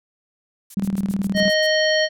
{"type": "noise bursts", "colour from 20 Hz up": "violet", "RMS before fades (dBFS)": -34, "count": 8, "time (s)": [0.7, 1.669], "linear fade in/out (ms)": 5, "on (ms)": 45, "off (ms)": 87}
{"type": "tone with tremolo", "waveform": "sine", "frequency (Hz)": 196, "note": "G3", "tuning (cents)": 0, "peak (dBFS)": -17, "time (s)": [0.77, 1.5], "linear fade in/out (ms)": 2, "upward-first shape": "square", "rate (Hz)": 19, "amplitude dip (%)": 70}
{"type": "harmonic tone", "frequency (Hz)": 622.3, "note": "D#5", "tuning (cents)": 0, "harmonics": [1, 3, 5, 7, 9], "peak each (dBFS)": [-18, -21, -25, -25, -31], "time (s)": [1.34, 2.09], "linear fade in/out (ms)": 50}
{"effects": ["low-pass 11000 Hz 12 dB/octave"]}